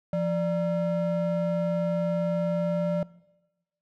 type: ring-modulated tone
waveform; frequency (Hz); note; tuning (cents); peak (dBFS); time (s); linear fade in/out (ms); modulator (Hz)
triangle; 382.3; G4; -43; -19; 0.13-3.03; 2; 209
effects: noise-tail reverb RT60 1.0 s tail -21 dB re dry